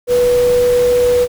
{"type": "tone in noise", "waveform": "sine", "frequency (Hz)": 490, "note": "B4", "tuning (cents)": -14, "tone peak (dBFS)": -9, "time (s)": [0.07, 1.28], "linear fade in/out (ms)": 50, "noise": "pink", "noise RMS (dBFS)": -26, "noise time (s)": [0.07, 1.28], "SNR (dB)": 14, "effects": []}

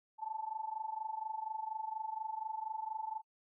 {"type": "tone with amplitude modulation", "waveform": "sine", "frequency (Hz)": 876, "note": "A5", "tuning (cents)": -8, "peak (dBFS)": -34, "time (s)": [0.18, 3.22], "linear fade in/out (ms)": 50, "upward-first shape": "sine", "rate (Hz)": 24.2, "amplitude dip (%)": 85, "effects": ["noise-tail reverb RT60 0.1 s tail -24 dB re dry"]}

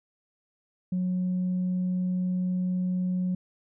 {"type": "tone", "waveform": "sine", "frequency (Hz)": 182.4, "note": "F#3", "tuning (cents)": -24, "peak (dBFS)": -23, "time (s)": [0.92, 3.35], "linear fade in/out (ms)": 5, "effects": ["tanh soft clip ceiling -22 dBFS"]}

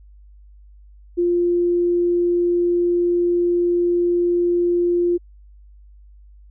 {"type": "tone", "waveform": "sine", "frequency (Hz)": 349.2, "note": "F4", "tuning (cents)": 0, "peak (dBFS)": -15, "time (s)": [1.17, 5.18], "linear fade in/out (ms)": 20, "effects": ["added 50 Hz sine -43 dBFS peak until 6.5 s"]}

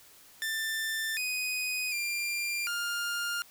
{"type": "tone with pitch steps", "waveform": "sawtooth", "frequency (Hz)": [1780, 2497, 2385, 1407], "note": ["A6", "D#7", "D7", "F6"], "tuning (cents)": [20, 6, 26, 12], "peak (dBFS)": -27, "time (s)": [0.42, 3.42], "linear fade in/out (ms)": 0, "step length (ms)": 750, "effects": ["white hiss -56 dBFS RMS until 3.5 s"]}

